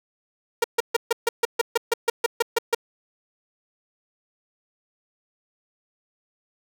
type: tone bursts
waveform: sawtooth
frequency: 466.2 Hz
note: A#4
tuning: in tune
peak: -13 dBFS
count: 14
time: 0.62-2.748 s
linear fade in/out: 5 ms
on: 22 ms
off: 140 ms
effects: none